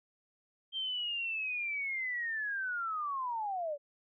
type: linear sweep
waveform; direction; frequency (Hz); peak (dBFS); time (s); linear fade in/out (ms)
sine; down; 3173 to 556; -33; 0.72-3.78; 50
effects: none